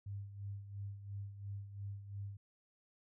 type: tone with tremolo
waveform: sine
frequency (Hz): 100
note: G2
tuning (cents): +35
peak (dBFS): -40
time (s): 0.06-2.37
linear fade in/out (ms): 5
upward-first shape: sine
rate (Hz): 2.9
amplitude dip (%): 65
effects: none